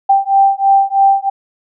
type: beating tone pair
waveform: sine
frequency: 784 / 787.1 Hz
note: G5 / G5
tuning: 0 / +7 cents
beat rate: 3.1 Hz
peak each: -11 dBFS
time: 0.09-1.3 s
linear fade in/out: 10 ms
effects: none